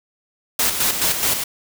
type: noise with tremolo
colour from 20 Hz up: white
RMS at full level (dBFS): -18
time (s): 0.59-1.44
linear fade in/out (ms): 5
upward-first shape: square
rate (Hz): 4.7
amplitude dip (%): 50
effects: none